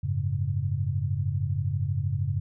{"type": "chord", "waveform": "sine", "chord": "F# suspended second", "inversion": "none", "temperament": "equal with one note detuned", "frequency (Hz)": [92.5, 105.28, 138.59], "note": ["F#2", "G#2", "C#3"], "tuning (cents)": [0, 24, 0], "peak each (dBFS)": -29, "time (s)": [0.03, 2.4], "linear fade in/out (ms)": 10, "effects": []}